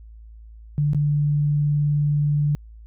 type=tone with dropouts; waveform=sine; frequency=146.83 Hz; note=D3; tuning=in tune; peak=-17 dBFS; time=0.78-2.55 s; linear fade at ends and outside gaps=0 ms; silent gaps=0.933-0.947 s; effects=added 55 Hz sine -40 dBFS peak until 2.86 s